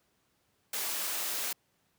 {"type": "high-pass noise", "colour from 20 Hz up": "white", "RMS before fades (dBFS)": -34, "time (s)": [0.73, 1.53], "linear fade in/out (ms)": 5, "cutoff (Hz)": 330, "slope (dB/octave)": 12, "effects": ["pink hiss -73 dBFS RMS until 1.98 s", "high-pass 80 Hz 12 dB/octave"]}